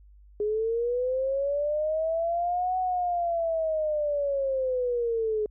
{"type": "linear two-way sweep", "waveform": "sine", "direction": "up then down", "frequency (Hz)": [413.8, 745, 420.1], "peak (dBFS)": -24, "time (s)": [0.4, 5.46], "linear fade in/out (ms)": 2, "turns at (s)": 2.78, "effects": ["added 50 Hz sine -50 dBFS peak until 5.5 s"]}